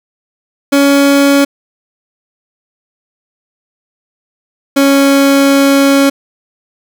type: tone pair in turn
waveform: 30% pulse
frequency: 280.4 / 276.9 Hz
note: C#4 / C#4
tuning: +20 / -2 cents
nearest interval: unison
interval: 22 cents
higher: first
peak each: -3 dBFS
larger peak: neither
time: 0.72-1.45 / 4.76-6.1 s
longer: second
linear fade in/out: 10 ms
effects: none